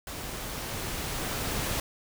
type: noise with level ramp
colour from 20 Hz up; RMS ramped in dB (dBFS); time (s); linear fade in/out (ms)
pink; -38 to -30; 0.07-1.8; 2
effects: none